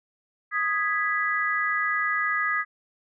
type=chord; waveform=sine; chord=G# minor; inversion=second; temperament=equal; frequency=1244.5 / 1661.2 / 1975.5 Hz; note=D#6 / G#6 / B6; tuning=0 / 0 / 0 cents; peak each=-27 dBFS; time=0.51-2.65 s; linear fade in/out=50 ms; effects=none